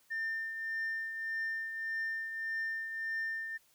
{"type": "tone with tremolo", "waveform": "sine", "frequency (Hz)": 1800, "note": "A6", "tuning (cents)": 39, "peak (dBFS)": -30, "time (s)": [0.1, 3.58], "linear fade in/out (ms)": 20, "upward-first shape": "triangle", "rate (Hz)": 1.7, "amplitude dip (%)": 60, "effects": ["tanh soft clip ceiling -31 dBFS", "white hiss -68 dBFS RMS until 3.74 s"]}